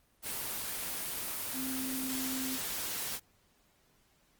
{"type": "tone in noise", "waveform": "sine", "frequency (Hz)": 261.6, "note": "C4", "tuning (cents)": 0, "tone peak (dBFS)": -36, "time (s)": [1.53, 2.59], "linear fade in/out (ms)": 50, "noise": "white", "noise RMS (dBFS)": -37, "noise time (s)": [0.22, 3.2], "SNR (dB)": -2, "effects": ["pink hiss -69 dBFS RMS until 4.39 s", "Opus 24 kbps"]}